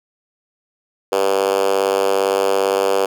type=tone with high-pass filter; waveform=5% pulse; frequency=97.6 Hz; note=G2; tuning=7 cents flat; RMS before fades=-17 dBFS; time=1.12-3.06 s; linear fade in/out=5 ms; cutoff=450 Hz; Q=4.2; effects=none